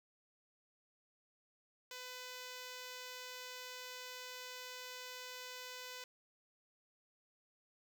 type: tone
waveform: 5% pulse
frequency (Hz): 502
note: B4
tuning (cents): +28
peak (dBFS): -35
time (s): 1.91-6.04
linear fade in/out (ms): 2
effects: none